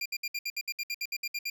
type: tone bursts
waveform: 25% pulse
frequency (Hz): 2393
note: D7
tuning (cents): +32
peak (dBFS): -27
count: 14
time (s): 0.01-1.5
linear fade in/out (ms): 5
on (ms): 47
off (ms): 64
effects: none